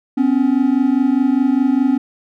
triangle tone pair together, 254 / 278.9 Hz, B3 / C#4, +49 / +11 cents, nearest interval major second, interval 162 cents, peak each -13 dBFS, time 0.17-1.98 s, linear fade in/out 10 ms, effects none

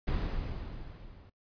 brown noise with level ramp, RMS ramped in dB -29 to -53 dBFS, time 0.07-1.3 s, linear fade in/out 10 ms, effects noise-tail reverb RT60 0.1 s tail -20 dB re dry + resampled to 11025 Hz

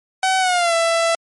sawtooth tone with pitch glide, 757 to 666.7 Hz, F#5 to E5, +39 to +19 cents, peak -11 dBFS, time 0.23-1.15 s, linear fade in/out 2 ms, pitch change -220 cents, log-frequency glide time 0.39-0.74 s, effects MP3 48 kbps

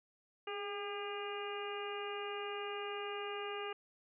harmonic tone with a mistuned harmonic, 403.7 Hz, G#4, 49 cents flat, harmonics 1 / 2 / 3 / 4 / 5 / 6 / 7, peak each -42 / -47 / -46 / -51 / -53 / -50 / -48 dBFS, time 0.47-3.73 s, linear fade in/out 5 ms, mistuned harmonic 1, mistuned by +39 cents, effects none

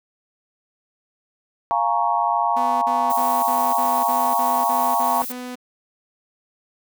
sine chord, Bb minor seventh, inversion second, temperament equal, 698.5 / 830.6 / 932.3 / 1108.7 Hz, F5 / Ab5 / Bb5 / Db6, 0 / 0 / 0 / 0 cents, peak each -23 / -24 / -21 / -24 dBFS, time 1.71-5.22 s, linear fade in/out 0 ms
sawtooth tone bursts, 249.4 Hz, B3, 17 cents sharp, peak -26 dBFS, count 10, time 2.56-5.556 s, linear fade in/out 10 ms, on 260 ms, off 44 ms
violet noise, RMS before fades -30 dBFS, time 3.1-5.32 s, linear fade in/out 2 ms
effects none

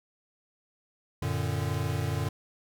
square chord, Gb augmented, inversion none, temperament equal with one note detuned, 92.5 / 114.41 / 146.83 Hz, Gb2 / Bb2 / D3, 0 / -32 / 0 cents, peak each -33 dBFS, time 1.22-2.29 s, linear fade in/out 5 ms, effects none

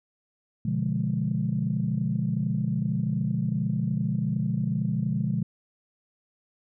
sine chord, B diminished seventh, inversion none, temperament equal with one note detuned, 123.47 / 146.07 / 174.61 / 207.7 Hz, B2 / D3 / F3 / Ab3, 0 / -9 / 0 / 0 cents, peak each -29 dBFS, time 0.65-5.43 s, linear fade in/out 5 ms, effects tanh soft clip ceiling -14 dBFS

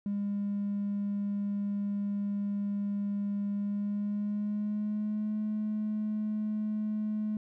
triangle tone with pitch glide, 202.6 to 213.3 Hz, G#3 to G#3, -43 to +46 cents, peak -26 dBFS, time 0.06-7.37 s, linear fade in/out 2 ms, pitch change +89 cents, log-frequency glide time 3.51-5.38 s, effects tanh soft clip ceiling -26 dBFS

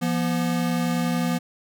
square tone pair together, 171.4 / 242.4 Hz, F3 / B3, -32 / -32 cents, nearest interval tritone, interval 600 cents, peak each -25 dBFS, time 0.01-1.39 s, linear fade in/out 20 ms, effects none

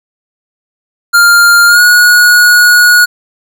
square tone with pitch glide, 1400 to 1452.7 Hz, F6 to F#6, +4 to -32 cents, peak -3 dBFS, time 1.13-3.06 s, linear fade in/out 20 ms, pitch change +64 cents, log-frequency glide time 1.67-1.81 s, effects none

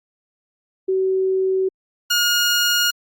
sine / 15% pulse tone pair in turn, 379 / 1430.9 Hz, F#4 / F6, +42 / +42 cents, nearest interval octave + major seventh, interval 2300 cents, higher second, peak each -16 / -9 dBFS, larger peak second, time 0.88-1.69 / 2.1-2.91 s, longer neither, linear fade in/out 10 ms, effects Opus 48 kbps

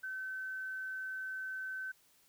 sine tone, 1530 Hz, G6, 42 cents flat, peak -38 dBFS, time 0.03-1.92 s, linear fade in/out 10 ms, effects white hiss -68 dBFS RMS until 2.28 s

